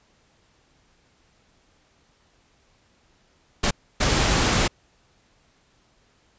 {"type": "noise bursts at uneven times", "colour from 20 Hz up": "pink", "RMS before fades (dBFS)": -20, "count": 2, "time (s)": [[3.63, 3.71], [4, 4.68]], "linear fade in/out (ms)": 10, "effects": ["pink hiss -62 dBFS RMS until 6.38 s", "resampled to 16000 Hz"]}